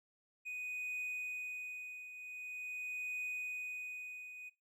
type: tone with tremolo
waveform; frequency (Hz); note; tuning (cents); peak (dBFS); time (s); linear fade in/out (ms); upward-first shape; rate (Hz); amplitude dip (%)
triangle; 2489; D#7; 0; -36; 0.45-4.5; 20; triangle; 0.45; 70
effects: noise-tail reverb RT60 0.2 s tail -18 dB re dry